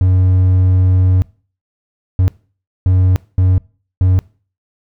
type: tone bursts at uneven times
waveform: triangle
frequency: 92.5 Hz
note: F#2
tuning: in tune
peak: -6 dBFS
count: 5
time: 0.01-1.22 / 2.19-2.28 / 2.86-3.16 / 3.38-3.58 / 4.01-4.19 s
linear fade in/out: 0 ms
effects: noise-tail reverb RT60 0.4 s tail -22 dB re dry